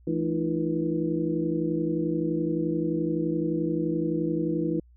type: tone cluster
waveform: sine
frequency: 166.7 / 217.1 / 309.1 / 340.7 / 485 Hz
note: E3 / A3 / D#4 / F4 / B4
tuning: +20 / -23 / -11 / -43 / -31 cents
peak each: -30 / -37 / -28 / -29 / -34 dBFS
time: 0.07-4.8 s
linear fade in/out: 5 ms
effects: added 60 Hz sine -52 dBFS peak until 4.96 s